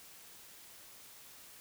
silence, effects white hiss -55 dBFS RMS until 1.6 s

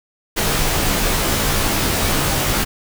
pink noise with comb filter, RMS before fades -18 dBFS, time 0.36-2.65 s, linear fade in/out 20 ms, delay 17 ms, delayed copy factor -1, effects none

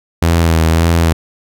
sawtooth tone with vibrato, 82.41 Hz, E2, in tune, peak -5 dBFS, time 0.22-1.13 s, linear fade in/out 5 ms, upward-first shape sine, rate 1.8 Hz, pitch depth 36 cents each way, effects none

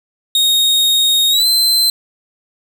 40% pulse tone with pitch glide, 3729 to 4090 Hz, A#7 to C8, 0 to -40 cents, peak -9 dBFS, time 0.35-1.9 s, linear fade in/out 2 ms, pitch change +160 cents, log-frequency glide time 1.3-1.46 s, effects none

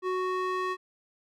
square tone with band-pass filter sweep, 370 Hz, F#4, in tune, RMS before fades -30 dBFS, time 0.02-0.77 s, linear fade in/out 50 ms, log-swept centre 780 to 1300 Hz, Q 1.2, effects none

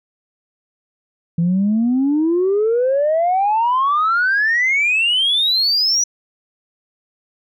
sine exponential sweep, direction up, 164.81 to 5920 Hz, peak -12 dBFS, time 1.38-6.04 s, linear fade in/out 5 ms, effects tanh soft clip ceiling -10 dBFS

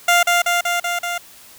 15% pulse tone with echo, 698.5 Hz, F5, in tune, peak -5 dBFS, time 0.08-0.23 s, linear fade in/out 5 ms, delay 190 ms, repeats 5, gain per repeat -2 dB, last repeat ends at 1.18 s, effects white hiss -44 dBFS RMS until 1.58 s

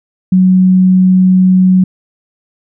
sine tone, 185.4 Hz, F#3, 4 cents sharp, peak -4 dBFS, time 0.32-1.84 s, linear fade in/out 5 ms, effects none

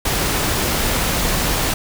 pink noise, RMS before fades -19 dBFS, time 0.05-1.74 s, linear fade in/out 5 ms, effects none

